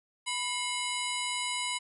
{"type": "harmonic tone with a mistuned harmonic", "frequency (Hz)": 987.8, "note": "B5", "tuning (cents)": 0, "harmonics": [1, 2, 3, 4, 5, 7, 8, 9, 10], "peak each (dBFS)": [-37, -36, -37, -39, -44, -43, -42, -43, -43], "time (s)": [0.26, 1.79], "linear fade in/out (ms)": 20, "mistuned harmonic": 2, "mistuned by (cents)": 140, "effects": []}